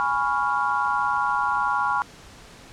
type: chord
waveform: sine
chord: C# dominant seventh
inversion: second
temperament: equal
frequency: 830.6 / 987.8 / 1108.7 / 1396.9 Hz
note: G#5 / B5 / C#6 / E#6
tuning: 0 / 0 / 0 / 0 cents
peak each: -26 dBFS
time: 0-2.02 s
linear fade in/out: 0 ms
effects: pink hiss -46 dBFS RMS until 2.72 s + low-pass 8000 Hz 12 dB/octave